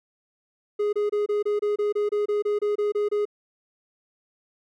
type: tone bursts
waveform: triangle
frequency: 415.3 Hz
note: G#4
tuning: in tune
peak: -19 dBFS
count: 15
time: 0.79-3.254 s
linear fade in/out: 10 ms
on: 140 ms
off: 26 ms
effects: none